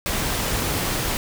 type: noise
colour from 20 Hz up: pink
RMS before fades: -24 dBFS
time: 0.06-1.17 s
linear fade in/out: 0 ms
effects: none